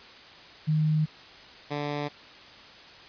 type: tone pair in turn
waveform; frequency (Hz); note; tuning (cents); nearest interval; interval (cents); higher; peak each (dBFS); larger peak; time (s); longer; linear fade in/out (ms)
sine / 10% pulse; 154.7 / 146.19; D#3 / D3; -10 / -8; minor second; 98; first; -21; neither; 0.67-1.06 / 1.7-2.09; neither; 20
effects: white hiss -48 dBFS RMS until 3.08 s + resampled to 11025 Hz